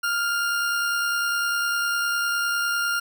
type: tone with amplitude modulation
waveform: 40% pulse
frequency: 1403 Hz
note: F6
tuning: 8 cents sharp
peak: -20 dBFS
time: 0.03-3 s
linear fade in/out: 10 ms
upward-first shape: sine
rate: 69.9 Hz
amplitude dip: 25%
effects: none